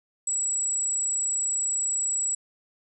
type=tone; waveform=sine; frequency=7810 Hz; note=B8; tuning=20 cents flat; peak=-22 dBFS; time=0.27-2.35 s; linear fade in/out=5 ms; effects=tanh soft clip ceiling -22 dBFS